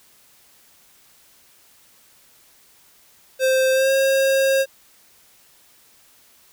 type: tone with pitch glide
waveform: square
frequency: 523.3 to 538.6 Hz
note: C5 to C#5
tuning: 0 to -50 cents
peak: -16 dBFS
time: 3.39-4.66 s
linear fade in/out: 50 ms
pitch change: +50 cents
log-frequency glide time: 3.72-3.91 s
effects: white hiss -54 dBFS RMS until 6.52 s